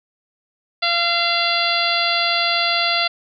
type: harmonic tone with a mistuned harmonic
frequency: 687 Hz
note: F5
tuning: 29 cents flat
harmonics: 1 / 2 / 3 / 4 / 5 / 6 / 7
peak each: -24 / -24 / -24 / -24 / -24 / -24 / -24 dBFS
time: 0.82-3.08 s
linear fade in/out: 10 ms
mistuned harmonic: 7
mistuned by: -51 cents
effects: none